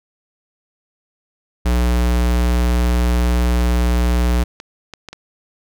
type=tone; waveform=square; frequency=60.3 Hz; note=B1; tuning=41 cents flat; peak=-14 dBFS; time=1.65-4.44 s; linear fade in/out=10 ms
type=clicks; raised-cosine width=0.2 ms; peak=-16 dBFS; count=5; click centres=3.611 / 4.601 / 4.937 / 5.087 / 5.13 s
effects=none